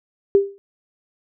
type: tone with exponential decay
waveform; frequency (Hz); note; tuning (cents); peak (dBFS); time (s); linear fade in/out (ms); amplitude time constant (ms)
sine; 397.3; G4; +23; -7; 0.35-0.58; 0; 48
effects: none

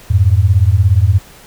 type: beating tone pair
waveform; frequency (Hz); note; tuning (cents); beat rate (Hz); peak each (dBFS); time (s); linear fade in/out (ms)
sine; 87.31 / 104.31; F2 / G#2; 0 / +8; 17; -10; 0.1-1.19; 10
effects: pink hiss -40 dBFS RMS until 1.46 s

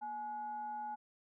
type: tone with frequency modulation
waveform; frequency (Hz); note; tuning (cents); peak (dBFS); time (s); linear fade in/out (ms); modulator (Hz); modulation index
sine; 845; G#5; +30; -39; 0.01-0.96; 20; 606; 0.28
effects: none

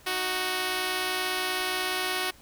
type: tone pair together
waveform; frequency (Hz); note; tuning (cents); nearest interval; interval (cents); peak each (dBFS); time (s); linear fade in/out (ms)
5% pulse; 311.1 / 370; D#4 / F#4; 0 / 0; minor third; 300; -25 / -16; 0.06-2.31; 10
effects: pink hiss -54 dBFS RMS until 2.41 s

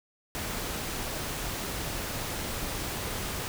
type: noise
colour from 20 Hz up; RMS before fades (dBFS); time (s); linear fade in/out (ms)
pink; -34; 0.35-3.48; 0
effects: none

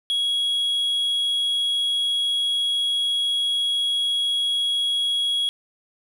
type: tone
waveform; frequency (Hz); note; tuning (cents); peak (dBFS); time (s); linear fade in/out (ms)
sine; 3322; G#7; 0; -17; 0.1-5.49; 0
effects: tanh soft clip ceiling -19 dBFS + 8-bit

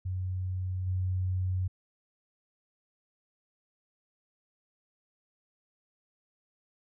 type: tone with level steps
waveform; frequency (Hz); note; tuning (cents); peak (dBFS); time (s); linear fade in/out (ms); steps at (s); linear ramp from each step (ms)
sine; 92.4; F#2; -2; -30 / -27; 0.05-1.68; 10; 0.86; 20
effects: none

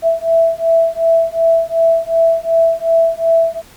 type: beating tone pair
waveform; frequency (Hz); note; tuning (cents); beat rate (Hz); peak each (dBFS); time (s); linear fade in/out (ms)
sine; 659.3 / 662; E5 / E5; 0 / +7; 2.7; -13 / -13; 0.02-3.62; 50
effects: pink hiss -43 dBFS RMS until 3.76 s + Opus 48 kbps

